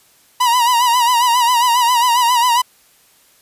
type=tone with vibrato; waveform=45% pulse; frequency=967 Hz; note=B5; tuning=37 cents flat; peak=-11 dBFS; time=0.4-2.62 s; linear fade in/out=10 ms; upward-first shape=sine; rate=7.4 Hz; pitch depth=75 cents each way; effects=white hiss -52 dBFS RMS until 3.41 s + resampled to 32000 Hz